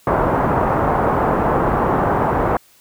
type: low-pass noise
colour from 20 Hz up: white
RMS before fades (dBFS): -17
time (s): 0.07-2.57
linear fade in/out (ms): 2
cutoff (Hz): 1100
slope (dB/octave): 24
effects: white hiss -52 dBFS RMS until 2.8 s